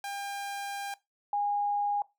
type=tone pair in turn; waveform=sawtooth / sine; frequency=801 / 818.8 Hz; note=G5 / G#5; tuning=+37 / -25 cents; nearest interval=unison; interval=38 cents; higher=second; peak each=-31 / -26 dBFS; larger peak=second; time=0.04-0.94 / 1.33-2.02 s; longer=first; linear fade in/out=2 ms; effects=noise-tail reverb RT60 0.2 s tail -19 dB re dry